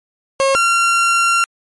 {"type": "tone pair in turn", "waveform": "30% pulse", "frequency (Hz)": [542, 1374.9], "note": ["C#5", "F6"], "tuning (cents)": [-39, -27], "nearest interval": "octave + major third", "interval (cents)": 1612, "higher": "second", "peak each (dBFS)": -9, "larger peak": "neither", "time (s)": [[0.4, 0.55], [0.55, 1.44]], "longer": "second", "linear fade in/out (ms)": 0, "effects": ["MP3 48 kbps"]}